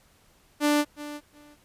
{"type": "tone with echo", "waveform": "sawtooth", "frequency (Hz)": 294.9, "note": "D4", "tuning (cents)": 7, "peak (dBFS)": -16, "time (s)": [0.6, 0.85], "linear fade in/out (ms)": 50, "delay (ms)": 360, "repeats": 2, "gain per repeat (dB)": -15, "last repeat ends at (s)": 1.57, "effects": ["pink hiss -61 dBFS RMS until 1.64 s", "resampled to 32000 Hz"]}